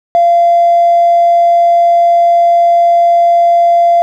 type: tone with tanh clipping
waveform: triangle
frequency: 688 Hz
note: F5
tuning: 26 cents flat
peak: -4 dBFS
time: 0.15-4.02 s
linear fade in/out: 0 ms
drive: 1 dB
effects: none